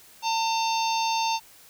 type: harmonic tone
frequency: 900 Hz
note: A5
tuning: 39 cents sharp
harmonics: 1 / 3 / 4 / 5 / 6 / 7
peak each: -24 / -32 / -34 / -34 / -37 / -36 dBFS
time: 0.22-1.4 s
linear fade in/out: 50 ms
effects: white hiss -52 dBFS RMS until 1.69 s